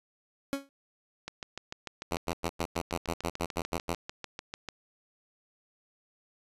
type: tone with exponential decay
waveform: 30% pulse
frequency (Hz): 276.7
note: C#4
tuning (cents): -3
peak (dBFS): -23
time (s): 0.53-0.69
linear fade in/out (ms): 0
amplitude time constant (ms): 33
type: click train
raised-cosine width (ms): 0.2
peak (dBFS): -20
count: 24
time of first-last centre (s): 1.28-4.687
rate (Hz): 6.75
type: tone bursts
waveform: 5% pulse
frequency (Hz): 85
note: F2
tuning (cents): -46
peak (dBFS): -18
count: 12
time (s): 2.11-3.942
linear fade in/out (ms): 5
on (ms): 61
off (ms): 100
effects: resampled to 32000 Hz